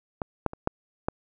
clicks, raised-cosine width 1 ms, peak -15 / -9 / -23 / -9 / -11 dBFS, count 5, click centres 0.218 / 0.463 / 0.534 / 0.674 / 1.085 s, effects none

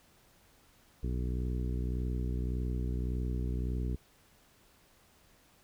harmonic tone, 61.74 Hz, B1, in tune, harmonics 1 / 2 / 3 / 4 / 5 / 6 / 7, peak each -32 / -38 / -42 / -44 / -46 / -48 / -49 dBFS, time 1.03-3.96 s, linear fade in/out 5 ms, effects pink hiss -64 dBFS RMS until 5.63 s

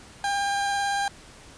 30% pulse tone with vibrato, 801 Hz, G5, 37 cents sharp, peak -21 dBFS, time 0.24-1.08 s, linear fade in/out 2 ms, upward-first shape triangle, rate 18 Hz, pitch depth 13 cents each way, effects pink hiss -48 dBFS RMS until 1.57 s + resampled to 22050 Hz

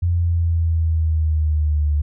sine exponential sweep, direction down, 87.31 to 73.42 Hz, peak -15 dBFS, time 0.02-2.02 s, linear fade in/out 10 ms, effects none

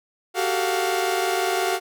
sawtooth tone cluster, 374.9 / 395 / 446.2 / 704 Hz, F#4 / G4 / A4 / F5, +23 / +13 / +24 / +14 cents, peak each -21 / -26 / -26 / -21 dBFS, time 0.34-1.8 s, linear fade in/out 50 ms, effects none

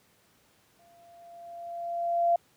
sine tone with exponential growth, 687 Hz, F5, 29 cents flat, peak -19 dBFS, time 0.79-2.36 s, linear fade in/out 5 ms, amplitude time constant 340 ms, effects pink hiss -64 dBFS RMS until 2.56 s + high-pass 100 Hz 12 dB/octave

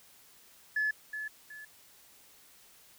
sine tone with echo, 1718 Hz, A6, 42 cents flat, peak -26 dBFS, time 0.76-0.91 s, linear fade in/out 5 ms, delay 370 ms, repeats 2, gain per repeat -9 dB, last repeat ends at 1.65 s, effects tanh soft clip ceiling -23 dBFS + white hiss -59 dBFS RMS until 2.98 s

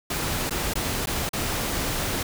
pink noise with dropouts, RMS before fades -27 dBFS, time 0.1-2.23 s, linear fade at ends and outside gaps 5 ms, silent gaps 0.496-0.507 / 0.737-0.754 / 1.059-1.07 / 1.292-1.332 s, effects none

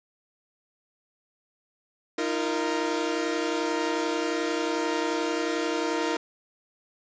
sawtooth chord, Eb suspended second, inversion none, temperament equal with one note detuned, 311.1 / 342.4 / 466.2 Hz, Eb4 / F4 / Bb4, 0 / -34 / 0 cents, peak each -26 dBFS, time 2.18-6.17 s, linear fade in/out 5 ms, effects resampled to 16000 Hz + 8-bit

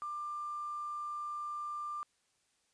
sine tone with quantisation, 1190 Hz, D6, 22 cents sharp, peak -37 dBFS, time 0.02-2.03 s, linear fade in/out 0 ms, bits 10, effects white hiss -75 dBFS RMS until 2.73 s + resampled to 22050 Hz

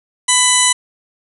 harmonic tone, 997 Hz, B5, 16 cents sharp, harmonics 1 / 2 / 3 / 4 / 6 / 7 / 8 / 9 / 10, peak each -19 / -19 / -19 / -19 / -19 / -19 / -19 / -19 / -19 dBFS, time 0.28-0.73 s, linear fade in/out 10 ms, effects none

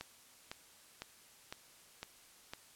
click train, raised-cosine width 0.2 ms, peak -25 dBFS, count 6, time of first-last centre 0.01-2.535 s, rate 1.98 Hz, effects white hiss -61 dBFS RMS until 2.75 s + low-pass 12000 Hz 12 dB/octave

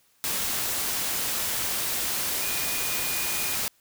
sine tone in noise, 2450 Hz, D#7, 27 cents flat, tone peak -36 dBFS, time 2.42-3.55 s, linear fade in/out 0 ms, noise white, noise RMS -28 dBFS, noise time 0.24-3.68 s, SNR -11 dB, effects white hiss -64 dBFS RMS until 3.8 s

